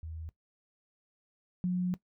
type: tone pair in turn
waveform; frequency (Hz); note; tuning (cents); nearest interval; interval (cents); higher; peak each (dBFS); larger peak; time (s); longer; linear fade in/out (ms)
sine; 80.4 / 180.49; E2 / F#3; -43 / -43; octave + major second; 1400; second; -39 / -27; second; 0.03-0.29 / 1.64-1.94; second; 0
effects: noise-tail reverb RT60 0.1 s tail -17 dB re dry